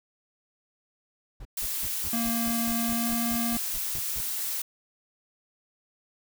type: noise bursts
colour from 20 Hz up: brown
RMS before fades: -40 dBFS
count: 14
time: 1.4-4.208 s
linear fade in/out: 5 ms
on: 52 ms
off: 160 ms
type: noise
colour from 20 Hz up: blue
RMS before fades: -31 dBFS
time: 1.57-4.62 s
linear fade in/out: 5 ms
type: tone with pitch glide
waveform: square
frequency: 231.6 to 233.6 Hz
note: A#3 to A#3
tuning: -11 to +4 cents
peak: -28 dBFS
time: 2.13-3.57 s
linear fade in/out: 2 ms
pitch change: +15 cents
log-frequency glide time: 2.84-3.07 s
effects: none